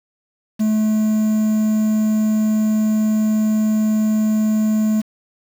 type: tone with quantisation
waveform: triangle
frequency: 215.9 Hz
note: A3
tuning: 33 cents flat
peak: -12 dBFS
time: 0.59-5.02 s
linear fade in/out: 20 ms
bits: 6
effects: none